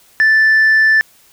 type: tone with tanh clipping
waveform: sine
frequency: 1760 Hz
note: A6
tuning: in tune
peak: -8 dBFS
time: 0.2-1.01 s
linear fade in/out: 0 ms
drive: 1 dB
effects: white hiss -49 dBFS RMS until 1.32 s